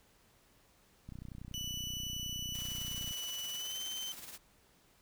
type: click train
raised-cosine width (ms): 5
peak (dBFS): -34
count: 63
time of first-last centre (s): 1.09-3.11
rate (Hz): 30.7
type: tone with pitch glide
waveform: 30% pulse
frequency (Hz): 2968 to 3082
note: F#7 to G7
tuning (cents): +5 to -30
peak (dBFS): -36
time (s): 1.54-4.12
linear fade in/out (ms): 0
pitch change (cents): +65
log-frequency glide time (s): 3.55-3.79
type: noise with tremolo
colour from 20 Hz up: white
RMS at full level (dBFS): -46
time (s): 2.54-4.38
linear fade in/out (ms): 10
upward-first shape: triangle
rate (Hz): 19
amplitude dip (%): 60
effects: pink hiss -67 dBFS RMS until 5.01 s